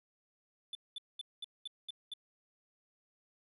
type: tone bursts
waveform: triangle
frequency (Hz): 3500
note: A7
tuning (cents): -10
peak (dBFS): -38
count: 7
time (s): 0.73-2.137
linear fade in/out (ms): 2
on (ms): 21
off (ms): 210
effects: resampled to 32000 Hz